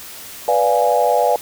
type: chord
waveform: sine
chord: B diminished seventh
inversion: none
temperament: equal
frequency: 493.9 / 587.3 / 698.5 / 830.6 Hz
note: B4 / D5 / F5 / Ab5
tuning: 0 / 0 / 0 / 0 cents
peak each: -18 dBFS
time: 0.48-1.36 s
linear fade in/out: 2 ms
effects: white hiss -35 dBFS RMS until 1.41 s